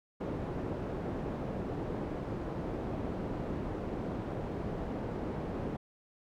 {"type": "low-pass noise", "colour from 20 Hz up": "white", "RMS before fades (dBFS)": -37, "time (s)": [0.2, 5.77], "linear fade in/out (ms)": 10, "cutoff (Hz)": 430, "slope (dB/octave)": 12, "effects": []}